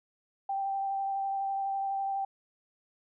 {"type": "tone with vibrato", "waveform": "sine", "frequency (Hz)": 784, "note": "G5", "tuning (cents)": 0, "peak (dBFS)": -29, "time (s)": [0.49, 2.25], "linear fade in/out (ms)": 5, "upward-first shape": "sine", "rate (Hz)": 12, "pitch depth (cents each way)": 12, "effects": []}